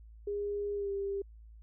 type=tone with pitch glide; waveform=sine; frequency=408.2 to 396.6 Hz; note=G#4 to G4; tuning=-30 to +20 cents; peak=-32 dBFS; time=0.27-1.22 s; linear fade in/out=5 ms; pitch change=-50 cents; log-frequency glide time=0.74-0.91 s; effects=added 55 Hz sine -50 dBFS peak until 1.62 s